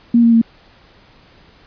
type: tone with pitch steps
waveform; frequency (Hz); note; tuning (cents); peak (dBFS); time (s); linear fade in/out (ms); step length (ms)
sine; 235.4 / 231.9 / 228.4; A#3 / A#3 / A#3; +17 / -9 / -35; -7; 0.14-0.416; 5; 92
effects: pink hiss -48 dBFS RMS until 1.66 s + resampled to 11025 Hz